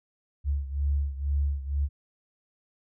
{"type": "beating tone pair", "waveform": "sine", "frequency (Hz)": [70.3, 72.4], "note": ["C#2", "D2"], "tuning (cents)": [25, -24], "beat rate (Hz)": 2.1, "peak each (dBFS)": [-26, -30], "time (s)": [0.44, 1.89], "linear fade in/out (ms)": 50, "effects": []}